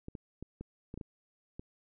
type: clicks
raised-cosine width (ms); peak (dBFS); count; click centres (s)
3; -29; 8; 0.084 / 0.152 / 0.426 / 0.61 / 0.941 / 0.976 / 1.012 / 1.595
effects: none